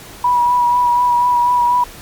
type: tone with vibrato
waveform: sine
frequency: 973 Hz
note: B5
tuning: 26 cents flat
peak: -10 dBFS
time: 0.24-1.84 s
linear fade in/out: 5 ms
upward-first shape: sine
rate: 4.1 Hz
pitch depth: 22 cents each way
effects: pink hiss -36 dBFS RMS until 2.01 s + MP3 96 kbps